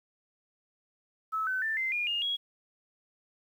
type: tone with pitch steps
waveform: sine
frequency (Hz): 1300 / 1519.4 / 1775.9 / 2076 / 2426 / 2835 / 3314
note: E6 / F#6 / A6 / C7 / D#7 / F7 / G#7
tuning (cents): -24 / +46 / +16 / -14 / -44 / +25 / -4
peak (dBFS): -28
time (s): 1.32-2.37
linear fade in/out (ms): 20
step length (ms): 150
effects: 10-bit

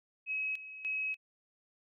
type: tone with tremolo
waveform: sine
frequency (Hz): 2556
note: D#7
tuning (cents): +46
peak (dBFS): -32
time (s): 0.26-1.17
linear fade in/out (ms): 50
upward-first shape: square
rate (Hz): 1.7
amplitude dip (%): 75
effects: none

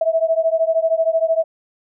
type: beating tone pair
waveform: sine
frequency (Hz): 646 / 659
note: E5 / E5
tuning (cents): -35 / -1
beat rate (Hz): 13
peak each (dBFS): -17 / -18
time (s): 0.01-1.44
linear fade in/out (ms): 5
effects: none

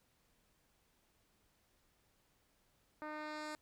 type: tone with low-pass filter sweep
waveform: 10% pulse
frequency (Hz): 304.5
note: D#4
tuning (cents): -37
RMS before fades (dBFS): -45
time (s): 3.02-3.55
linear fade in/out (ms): 0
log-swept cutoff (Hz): 1500 to 9900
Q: 0.88
effects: pink hiss -75 dBFS RMS until 3.61 s

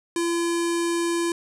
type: tone with low-pass filter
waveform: square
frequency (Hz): 340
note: F4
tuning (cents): -46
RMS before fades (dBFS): -24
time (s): 0.16-1.32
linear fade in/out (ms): 2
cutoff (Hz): 9100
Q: 2.5
effects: none

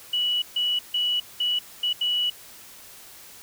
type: tone bursts at uneven times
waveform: sine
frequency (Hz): 2941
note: F#7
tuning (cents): -11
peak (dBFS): -21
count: 6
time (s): 0.13-0.42 / 0.56-0.79 / 0.94-1.2 / 1.4-1.59 / 1.83-1.93 / 2.01-2.3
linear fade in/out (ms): 5
effects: white hiss -46 dBFS RMS until 3.42 s

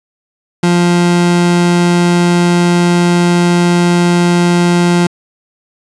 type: tone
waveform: 30% pulse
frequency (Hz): 174.61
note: F3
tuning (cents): 0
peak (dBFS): -5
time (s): 0.63-5.07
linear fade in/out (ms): 5
effects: resampled to 22050 Hz + 7-bit

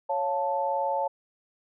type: chord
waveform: sine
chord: Db augmented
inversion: none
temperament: equal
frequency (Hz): 554.4 / 698.5 / 880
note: Db5 / F5 / A5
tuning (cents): 0 / 0 / 0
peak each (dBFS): -29 / -33 / -27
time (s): 0.09-1.08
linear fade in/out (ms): 10
effects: none

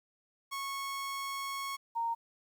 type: tone pair in turn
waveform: sawtooth / sine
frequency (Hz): 1100 / 925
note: C#6 / A#5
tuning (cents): -14 / -14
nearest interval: minor third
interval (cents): 300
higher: first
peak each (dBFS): -32 / -30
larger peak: second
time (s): 0.51-1.77 / 1.95-2.15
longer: first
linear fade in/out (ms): 20
effects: 11-bit

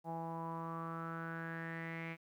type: tone with low-pass filter sweep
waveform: sawtooth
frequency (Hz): 164.81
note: E3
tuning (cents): 0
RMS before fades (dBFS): -43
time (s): 0.04-2.17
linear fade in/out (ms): 50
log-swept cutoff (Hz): 800 to 2300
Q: 6.9
effects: 12-bit

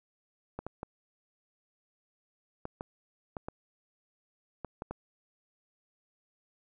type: clicks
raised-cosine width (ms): 1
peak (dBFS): -23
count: 10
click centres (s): 0.59 / 0.666 / 0.831 / 2.654 / 2.809 / 3.368 / 3.485 / 4.647 / 4.821 / 4.91
effects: none

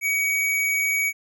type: tone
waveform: square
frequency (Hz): 2259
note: C#7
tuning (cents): +32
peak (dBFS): -21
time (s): 0.01-1.13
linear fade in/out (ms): 50
effects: none

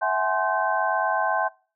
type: tone cluster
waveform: sine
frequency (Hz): 655 / 753 / 841 / 1047 / 1542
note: E5 / F#5 / G#5 / C6 / G6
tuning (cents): -11 / +30 / +22 / +1 / -29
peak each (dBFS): -27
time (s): 0.01-1.49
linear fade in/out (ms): 20
effects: noise-tail reverb RT60 0.4 s tail -25 dB re dry

